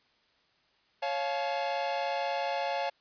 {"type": "chord", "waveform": "45% pulse", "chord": "Db augmented", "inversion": "none", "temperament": "equal with one note detuned", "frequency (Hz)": [554.4, 698.5, 858.9], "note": ["Db5", "F5", "A5"], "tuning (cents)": [0, 0, -42], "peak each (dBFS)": -34, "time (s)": [1.02, 2.9], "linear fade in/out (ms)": 10, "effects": ["white hiss -68 dBFS RMS until 3 s", "resampled to 11025 Hz"]}